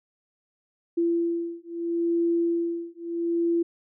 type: beating tone pair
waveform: sine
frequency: 338.4 / 339.16 Hz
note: E4 / E4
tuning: +45 / +49 cents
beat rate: 0.76 Hz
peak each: -26 dBFS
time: 0.97-3.63 s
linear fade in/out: 10 ms
effects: none